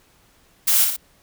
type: noise with echo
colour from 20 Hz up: blue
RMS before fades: -17 dBFS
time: 0.67-0.85 s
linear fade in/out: 10 ms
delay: 58 ms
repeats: 2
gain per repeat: -5 dB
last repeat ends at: 0.966 s
effects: pink hiss -57 dBFS RMS until 1.22 s